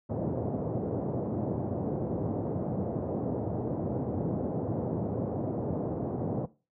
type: band-pass noise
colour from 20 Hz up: pink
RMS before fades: -32 dBFS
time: 0.09-6.46 s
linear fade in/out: 10 ms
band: 100 to 650 Hz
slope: 24 dB/octave
effects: noise-tail reverb RT60 0.3 s tail -18 dB re dry